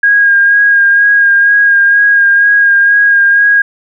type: tone with vibrato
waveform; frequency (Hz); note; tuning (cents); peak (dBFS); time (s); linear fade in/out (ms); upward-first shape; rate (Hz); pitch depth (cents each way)
sine; 1628; G#6; -35; -4; 0.03-3.62; 5; sine; 2.1; 21
effects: none